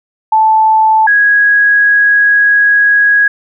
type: tone pair in turn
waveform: sine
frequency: 876 / 1657.5 Hz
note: A5 / G#6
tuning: -8 / -4 cents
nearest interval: major seventh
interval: 1104 cents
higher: second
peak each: -5 dBFS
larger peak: neither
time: 0.32-1.07 / 1.07-3.28 s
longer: second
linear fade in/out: 5 ms
effects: none